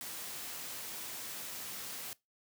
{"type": "noise", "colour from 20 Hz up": "white", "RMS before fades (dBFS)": -43, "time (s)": [0.01, 2.13], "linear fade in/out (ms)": 0, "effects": ["noise-tail reverb RT60 0.2 s tail -21 dB re dry", "high-pass 100 Hz 12 dB/octave"]}